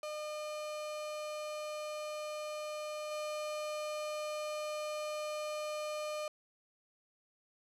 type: tone with level steps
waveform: 35% pulse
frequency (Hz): 606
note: D#5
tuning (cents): -46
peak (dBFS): -37 / -35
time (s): 0.03-6.28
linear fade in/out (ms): 2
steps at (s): 3.11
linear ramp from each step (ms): 5
effects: low-pass 10000 Hz 12 dB/octave